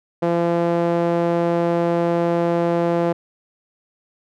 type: tone with band-pass filter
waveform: sawtooth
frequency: 170.6 Hz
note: F3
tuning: 40 cents flat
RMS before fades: -19 dBFS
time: 0.22-3.13 s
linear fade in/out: 10 ms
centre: 520 Hz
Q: 1.4
effects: none